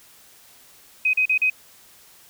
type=tone bursts; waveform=sine; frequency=2517 Hz; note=D#7; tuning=19 cents sharp; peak=-16 dBFS; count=4; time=1.05-1.5 s; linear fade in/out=5 ms; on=84 ms; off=38 ms; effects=white hiss -51 dBFS RMS until 2.29 s

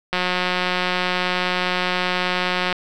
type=click train; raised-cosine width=0.3 ms; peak=-5 dBFS; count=471; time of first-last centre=0.13-2.727 s; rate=181 Hz; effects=none

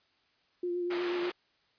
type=tone with vibrato; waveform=sine; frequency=352.5 Hz; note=F4; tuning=16 cents sharp; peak=-30 dBFS; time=0.63-1.3 s; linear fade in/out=5 ms; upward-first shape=triangle; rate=8.2 Hz; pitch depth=27 cents each way
type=band-pass noise; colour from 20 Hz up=white; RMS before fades=-40 dBFS; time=0.9-1.32 s; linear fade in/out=10 ms; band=290 to 2300 Hz; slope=12 dB/octave
effects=white hiss -70 dBFS RMS until 1.78 s + resampled to 11025 Hz

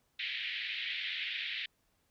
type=band-pass noise; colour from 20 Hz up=pink; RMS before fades=-38 dBFS; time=0.19-1.66 s; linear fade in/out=5 ms; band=1900 to 3800 Hz; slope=48 dB/octave; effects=pink hiss -75 dBFS RMS until 2.1 s

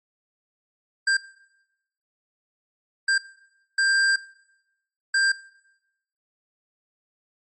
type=tone bursts at uneven times; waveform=square; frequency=1587 Hz; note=G6; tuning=21 cents sharp; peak=-19 dBFS; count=4; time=1.07-1.17 / 3.08-3.18 / 3.78-4.16 / 5.14-5.32 s; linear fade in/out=5 ms; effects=noise-tail reverb RT60 0.9 s tail -20 dB re dry + MP3 32 kbps

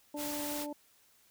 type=harmonic tone; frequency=293.7 Hz; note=D4; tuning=in tune; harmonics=1 / 2 / 3; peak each=-39 / -42 / -46 dBFS; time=0.14-0.73 s; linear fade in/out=5 ms
type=noise; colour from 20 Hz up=white; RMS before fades=-40 dBFS; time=0.16-0.67 s; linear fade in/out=50 ms
effects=white hiss -66 dBFS RMS until 1.3 s

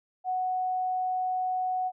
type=tone; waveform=sine; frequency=740 Hz; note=F#5; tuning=in tune; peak=-26 dBFS; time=0.24-1.92 s; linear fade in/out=50 ms; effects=none

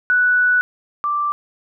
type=tone pair in turn; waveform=sine; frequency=1480 / 1174.7 Hz; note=F#6 / D6; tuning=0 / 0 cents; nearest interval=major third; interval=400 cents; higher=first; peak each=-12 / -17 dBFS; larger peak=first; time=0.1-0.61 / 1.04-1.32 s; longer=first; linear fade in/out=0 ms; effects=none

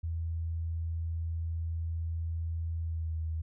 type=tone with pitch glide; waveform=sine; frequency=82.41 to 80.25 Hz; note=E2 to E2; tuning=0 to -46 cents; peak=-31 dBFS; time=0.03-3.42 s; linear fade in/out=10 ms; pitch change=-46 cents; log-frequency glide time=2.82-3.16 s; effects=none

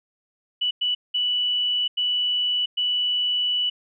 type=tone bursts at uneven times; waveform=sine; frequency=2960 Hz; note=F#7; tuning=in tune; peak=-20 dBFS; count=5; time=0.61-0.71 / 0.81-0.95 / 1.14-1.88 / 1.97-2.66 / 2.77-3.7 s; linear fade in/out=10 ms; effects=none

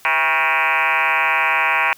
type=tone with frequency modulation; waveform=sine; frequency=1700 Hz; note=G#6; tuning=40 cents sharp; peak=-14 dBFS; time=0.05-1.93 s; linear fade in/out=0 ms; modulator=149 Hz; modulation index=6; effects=white hiss -48 dBFS RMS until 1.97 s

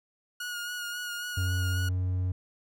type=tone with vibrato; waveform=sawtooth; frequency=1442 Hz; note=F#6; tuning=45 cents flat; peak=-30 dBFS; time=0.4-1.89 s; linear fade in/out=5 ms; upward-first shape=sine; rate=3.7 Hz; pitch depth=25 cents each way
type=tone; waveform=triangle; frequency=91.6 Hz; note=F#2; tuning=17 cents flat; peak=-24 dBFS; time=1.37-2.32 s; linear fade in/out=5 ms
effects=none

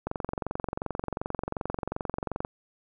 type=click train; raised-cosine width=1 ms; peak=-16 dBFS; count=55; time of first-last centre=0.07-2.449 s; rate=22.7 Hz; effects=none

